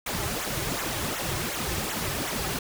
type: noise with flanger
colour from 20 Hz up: pink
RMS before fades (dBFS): -30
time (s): 0.06-2.59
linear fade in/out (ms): 5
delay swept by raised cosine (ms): 0.2 to 4.4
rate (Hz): 2.7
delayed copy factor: -0.75
effects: none